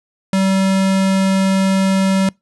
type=tone; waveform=square; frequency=192.1 Hz; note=G3; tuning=35 cents flat; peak=-13 dBFS; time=0.33-2.29 s; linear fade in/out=2 ms; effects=noise-tail reverb RT60 0.2 s tail -26 dB re dry + resampled to 24000 Hz